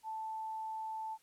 sine tone, 880 Hz, A5, in tune, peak -38 dBFS, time 0.03-1.18 s, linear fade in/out 50 ms, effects white hiss -69 dBFS RMS until 1.22 s + low-pass 12000 Hz 12 dB/octave

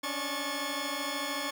15% pulse tone cluster, 275.5 / 288.8 / 603 / 1095 / 1734 Hz, C#4 / D4 / D5 / C#6 / A6, -11 / -29 / +46 / -22 / -26 cents, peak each -34 / -32 / -36 / -30 / -32 dBFS, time 0.03-1.51 s, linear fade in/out 10 ms, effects none

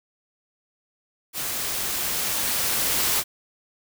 white noise with level ramp, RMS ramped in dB -29 to -22 dBFS, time 1.33-3.24 s, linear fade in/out 50 ms, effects none

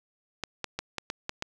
clicks, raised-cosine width 0.2 ms, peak -14 dBFS, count 7, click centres 0.437 / 0.643 / 0.79 / 0.983 / 1.101 / 1.294 / 1.424 s, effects none

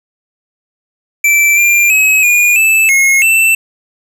square tone with pitch steps, 2332 / 2386 / 2558 / 2436 / 2629 / 2164 / 2668 Hz, D7 / D7 / D#7 / D#7 / E7 / C#7 / E7, -13 / +27 / +47 / -37 / -5 / -42 / +20 cents, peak -7 dBFS, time 1.24-3.55 s, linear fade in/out 5 ms, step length 330 ms, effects none

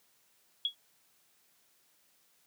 sine tone with exponential decay, 3338 Hz, G#7, 8 cents sharp, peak -24 dBFS, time 0.65-0.75 s, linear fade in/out 2 ms, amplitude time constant 20 ms, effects white hiss -69 dBFS RMS until 2.46 s + high-pass 100 Hz 12 dB/octave

